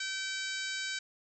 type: harmonic tone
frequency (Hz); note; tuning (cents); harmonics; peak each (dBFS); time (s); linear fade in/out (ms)
770; G5; -31; 2 / 3 / 4 / 5 / 6 / 7 / 8 / 9 / 10; -38 / -42 / -44 / -42 / -43 / -47 / -48 / -46 / -49; 0-0.99; 5
effects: none